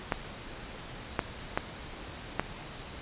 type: clicks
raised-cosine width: 0.5 ms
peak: -11 dBFS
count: 4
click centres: 0.122 / 1.192 / 1.575 / 2.396 s
effects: pink hiss -43 dBFS RMS until 3.01 s + resampled to 8000 Hz